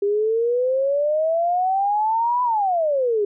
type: exponential two-way sweep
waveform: sine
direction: up then down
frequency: 398.7 to 1001 to 398.7 Hz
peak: -17 dBFS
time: 0.02-3.25 s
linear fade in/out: 5 ms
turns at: 2.43 s
effects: none